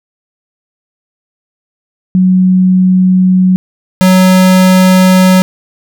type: tone pair in turn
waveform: sine / square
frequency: 185 / 185.66 Hz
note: F#3 / F#3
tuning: 0 / +6 cents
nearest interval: unison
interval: 6 cents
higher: second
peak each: -4 dBFS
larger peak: neither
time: 2.15-3.56 / 4.01-5.42 s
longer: neither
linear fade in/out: 0 ms
effects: none